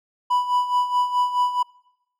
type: tone with tremolo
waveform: triangle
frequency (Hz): 987.8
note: B5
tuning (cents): 0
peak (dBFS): -14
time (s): 0.3-1.63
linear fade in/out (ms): 10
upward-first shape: sine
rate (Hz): 4.7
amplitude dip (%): 70
effects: noise-tail reverb RT60 0.9 s tail -25 dB re dry